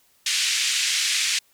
pink band-pass noise, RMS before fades -23 dBFS, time 0.26-1.39 s, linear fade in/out 5 ms, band 2200 to 8200 Hz, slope 24 dB/octave, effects white hiss -61 dBFS RMS until 1.53 s

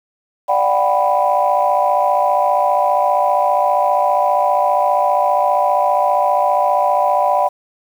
sine chord, G major seventh, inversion second, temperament equal with one note detuned, 587.3 / 729 / 784 / 987.8 Hz, D5 / F#5 / G5 / B5, 0 / -26 / 0 / 0 cents, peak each -17 dBFS, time 0.48-7.49 s, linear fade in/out 20 ms, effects tanh soft clip ceiling -3 dBFS + 7-bit

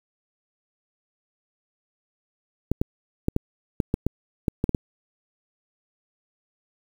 clicks, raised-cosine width 3 ms, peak -8 dBFS, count 11, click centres 2.716 / 2.815 / 3.284 / 3.364 / 3.802 / 3.941 / 4.066 / 4.482 / 4.641 / 4.693 / 4.748 s, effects 7-bit

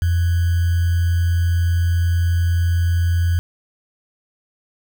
sine tone with sample-and-hold, 85.8 Hz, F2, 30 cents flat, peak -14 dBFS, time 0.02-3.39 s, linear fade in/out 0 ms, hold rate 1575 Hz, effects none

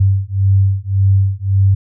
sine beating tone pair, 96.5 / 98.3 Hz, G2 / G2, -27 / +5 cents, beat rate 1.8 Hz, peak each -13 dBFS, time 0-1.75 s, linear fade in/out 10 ms, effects none

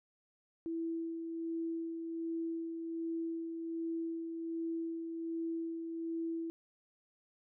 sine tone with tremolo, 330 Hz, E4, 2 cents sharp, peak -34 dBFS, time 0.66-6.5 s, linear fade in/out 0 ms, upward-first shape sine, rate 1.3 Hz, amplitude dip 40%, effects none

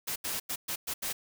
white noise bursts at uneven times, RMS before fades -34 dBFS, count 6, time 0.07-0.16 / 0.24-0.4 / 0.49-0.56 / 0.68-0.76 / 0.87-0.94 / 1.02-1.13 s, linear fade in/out 10 ms, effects none

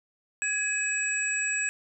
sine tone cluster, 1675 / 2539 / 7780 Hz, G#6 / D#7 / B8, +14 / +34 / -27 cents, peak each -30 dBFS, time 0.42-1.69 s, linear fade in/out 0 ms, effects none

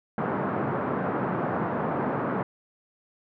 pink band-pass noise, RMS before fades -28 dBFS, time 0.18-2.43 s, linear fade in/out 2 ms, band 140 to 1400 Hz, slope 24 dB/octave, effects none

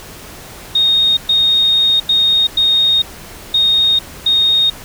sine tone bursts at uneven times, 3712 Hz, A#7, 8 cents flat, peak -9 dBFS, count 6, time 0.75-1.17 / 1.29-2 / 2.09-2.47 / 2.57-3.02 / 3.54-3.99 / 4.26-4.7 s, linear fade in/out 5 ms, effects pink hiss -34 dBFS RMS until 4.84 s

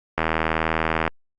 click train, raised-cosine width 0.5 ms, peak -5 dBFS, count 73, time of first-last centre 0.18-1.078 s, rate 80.2 Hz, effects Opus 48 kbps

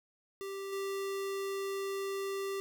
square tone with level steps, 392 Hz, G4, in tune, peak -39 / -35 dBFS, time 0.41-2.6 s, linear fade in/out 0 ms, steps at 0.72 s, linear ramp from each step 10 ms, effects none

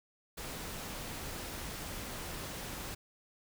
pink noise, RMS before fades -42 dBFS, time 0.37-2.95 s, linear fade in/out 10 ms, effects none

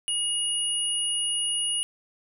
sine tone pair together, 2884 / 9701 Hz, F#7 / D#9, -45 / -45 cents, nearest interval octave + major sixth, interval 2100 cents, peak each -27 dBFS, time 0.08-1.83 s, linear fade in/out 0 ms, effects none

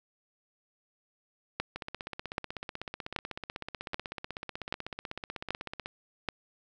two click trains, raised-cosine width 0.3 ms, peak -21 / -14 dBFS, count 67 / 7, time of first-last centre 1.76-5.859 / 1.6-6.287 s, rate 16.1 / 1.28 Hz, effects none

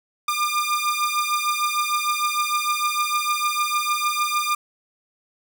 sawtooth beating tone pair, 1200 / 1206.6 Hz, D6 / D6, +37 / +46 cents, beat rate 6.6 Hz, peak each -20 / -20 dBFS, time 0.28-4.55 s, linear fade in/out 5 ms, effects none

